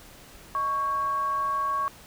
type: tone with frequency modulation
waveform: sine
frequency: 1113 Hz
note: C#6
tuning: 7 cents sharp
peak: -24 dBFS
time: 0.55-1.88 s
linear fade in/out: 0 ms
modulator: 495 Hz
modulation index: 0.27
effects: pink hiss -49 dBFS RMS until 2.06 s